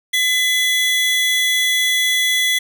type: tone pair together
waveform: 45% pulse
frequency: 2012 / 3384 Hz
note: B6 / G#7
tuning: +32 / +32 cents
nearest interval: major sixth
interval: 900 cents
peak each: -17 / -18 dBFS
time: 0.13-2.59 s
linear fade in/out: 10 ms
effects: none